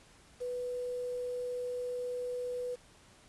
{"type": "tone with quantisation", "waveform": "sine", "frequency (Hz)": 493.9, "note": "B4", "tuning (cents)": 0, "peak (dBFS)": -34, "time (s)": [0.4, 2.76], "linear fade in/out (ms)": 20, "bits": 9, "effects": ["pink hiss -60 dBFS RMS until 3.28 s", "resampled to 24000 Hz"]}